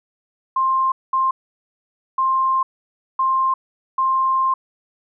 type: tone bursts at uneven times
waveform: sine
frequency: 1055 Hz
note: C6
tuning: 14 cents sharp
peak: -15 dBFS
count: 5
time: 0.56-0.92 / 1.13-1.31 / 2.18-2.63 / 3.19-3.54 / 3.98-4.54 s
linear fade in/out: 5 ms
effects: none